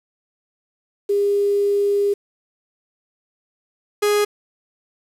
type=tone pair in turn; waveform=sine / 45% pulse; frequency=404.6 / 414.5 Hz; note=G#4 / G#4; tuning=-45 / -3 cents; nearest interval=unison; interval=42 cents; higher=second; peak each=-15 dBFS; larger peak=neither; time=1.09-2.14 / 4.02-4.25 s; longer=first; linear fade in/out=10 ms; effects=resampled to 32000 Hz + 7-bit